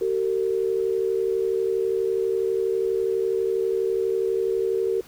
sine tone pair together, 381.7 / 453.9 Hz, G4 / A#4, -46 / -46 cents, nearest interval minor third, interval 300 cents, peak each -23 / -24 dBFS, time 0.01-5.01 s, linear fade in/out 5 ms, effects pink hiss -50 dBFS RMS until 5.07 s

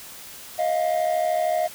triangle tone pair together, 630.8 / 704 Hz, D#5 / F5, +24 / +14 cents, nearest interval major second, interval 190 cents, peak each -20 dBFS, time 0.58-1.68 s, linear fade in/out 20 ms, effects tanh soft clip ceiling -14 dBFS + white hiss -41 dBFS RMS until 1.74 s

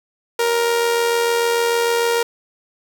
sawtooth tone with amplitude modulation, 468.5 Hz, A#4, 9 cents sharp, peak -10 dBFS, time 0.39-2.23 s, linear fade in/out 5 ms, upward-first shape sine, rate 86.7 Hz, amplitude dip 40%, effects none

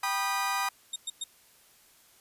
30% pulse chord, G augmented, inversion none, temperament just, 784 / 980 / 1225 Hz, G5 / B5 / D#6, 0 / -14 / -27 cents, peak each -31 / -29 / -29 dBFS, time 0.03-0.69 s, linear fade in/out 5 ms
25% pulse tone bursts, 3700 Hz, A#7, 14 cents flat, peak -28 dBFS, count 3, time 0.93-1.24 s, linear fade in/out 5 ms, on 30 ms, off 110 ms
effects white hiss -60 dBFS RMS until 2.2 s + resampled to 32000 Hz

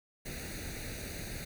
pink noise with comb filter, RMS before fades -41 dBFS, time 0.25-1.45 s, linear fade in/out 10 ms, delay 0.47 ms, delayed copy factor +0.8, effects none

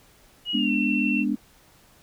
sine tone with pitch glide, 2900 to 2706 Hz, F#7 to E7, -35 to +45 cents, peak -25 dBFS, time 0.45-1.25 s, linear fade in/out 50 ms, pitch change -120 cents, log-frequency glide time 0.56-0.71 s
sine chord, G# diminished, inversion none, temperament equal, 207.7 / 246.9 / 293.7 Hz, G#3 / B3 / D4, 0 / 0 / 0 cents, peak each -26 dBFS, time 0.53-1.36 s, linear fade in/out 20 ms
effects pink hiss -56 dBFS RMS until 2.02 s

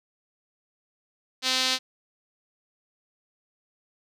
sawtooth tone with band-pass filter, 258.2 Hz, C4, 23 cents flat, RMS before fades -25 dBFS, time 1.42-1.79 s, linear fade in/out 50 ms, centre 4200 Hz, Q 2.1, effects none

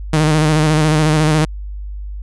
sawtooth tone with vibrato, 154.3 Hz, D#3, 14 cents flat, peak -7 dBFS, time 0.13-1.45 s, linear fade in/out 5 ms, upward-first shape square, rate 14 Hz, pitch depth 36 cents each way, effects added 50 Hz sine -24 dBFS peak until 2.22 s + resampled to 24000 Hz

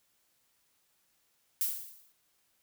violet noise with exponential decay, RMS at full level -28 dBFS, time 1.61-2.12 s, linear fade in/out 0 ms, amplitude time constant 110 ms, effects white hiss -73 dBFS RMS until 2.62 s

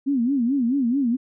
sine tone with vibrato, 256 Hz, C4, 38 cents flat, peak -18 dBFS, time 0.06-1.17 s, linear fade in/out 20 ms, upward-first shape sine, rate 4.6 Hz, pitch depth 190 cents each way, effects none

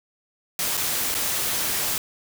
white noise with dropouts, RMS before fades -25 dBFS, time 0.59-1.98 s, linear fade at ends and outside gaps 1 ms, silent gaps 0.77-0.775 / 1.143-1.149 s, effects none

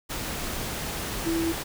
sine tone in noise, 330.2 Hz, E4, 3 cents sharp, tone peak -24 dBFS, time 1.25-1.53 s, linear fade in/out 20 ms, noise pink, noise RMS -32 dBFS, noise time 0.09-1.64 s, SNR +5 dB, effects none

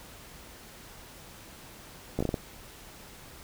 slowing click train, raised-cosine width 2 ms, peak -15 dBFS, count 6, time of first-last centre 2.19-2.342 s, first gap 15 ms, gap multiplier 1.36, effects pink hiss -49 dBFS RMS until 3.43 s

